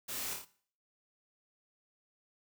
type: noise with echo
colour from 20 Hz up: white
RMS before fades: -41 dBFS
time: 0.08-0.34 s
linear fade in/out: 10 ms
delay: 28 ms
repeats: 4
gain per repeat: -3 dB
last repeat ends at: 0.452 s
effects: noise-tail reverb RT60 0.5 s tail -18 dB re dry